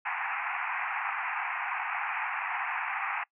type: band-pass noise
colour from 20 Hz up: pink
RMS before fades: -33 dBFS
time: 0.05-3.24 s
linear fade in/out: 10 ms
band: 750 to 2600 Hz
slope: 96 dB/octave
effects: noise-tail reverb RT60 0.1 s tail -24 dB re dry